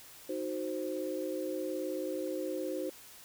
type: chord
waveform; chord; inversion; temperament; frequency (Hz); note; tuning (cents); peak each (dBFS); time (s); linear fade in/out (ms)
sine; C diminished; first; equal; 311.1 / 370 / 523.3; Eb4 / Gb4 / C5; 0 / 0 / 0; -38 / -38 / -37; 0.29-2.9; 5
effects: white hiss -53 dBFS RMS until 3.24 s